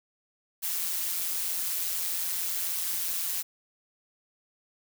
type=noise with amplitude modulation; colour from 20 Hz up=blue; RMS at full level=-28 dBFS; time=0.62-3.43 s; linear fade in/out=20 ms; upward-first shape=sine; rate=175 Hz; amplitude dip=60%; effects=none